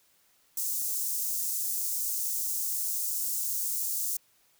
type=high-pass noise; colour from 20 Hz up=white; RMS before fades=-31 dBFS; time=0.57-4.17 s; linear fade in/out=5 ms; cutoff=6200 Hz; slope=24 dB/octave; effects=white hiss -66 dBFS RMS until 4.59 s